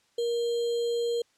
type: tone with sample-and-hold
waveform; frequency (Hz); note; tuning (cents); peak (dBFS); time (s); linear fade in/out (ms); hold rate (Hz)
sine; 470.7; A#4; +17; -25; 0.18-1.22; 5; 3675
effects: white hiss -67 dBFS RMS until 1.37 s + low-pass 7000 Hz 12 dB/octave